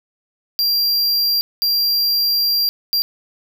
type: tone bursts at uneven times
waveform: square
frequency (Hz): 4750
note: D8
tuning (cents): +19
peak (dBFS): -15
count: 3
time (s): 0.59-1.41 / 1.62-2.69 / 2.93-3.02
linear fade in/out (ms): 0
effects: none